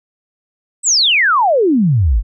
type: exponential sweep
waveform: sine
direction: down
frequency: 8372 to 43.65 Hz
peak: -9 dBFS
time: 0.83-2.23 s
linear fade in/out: 50 ms
effects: none